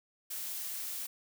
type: noise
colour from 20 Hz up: blue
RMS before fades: -39 dBFS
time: 0.3-1.07 s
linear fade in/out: 10 ms
effects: none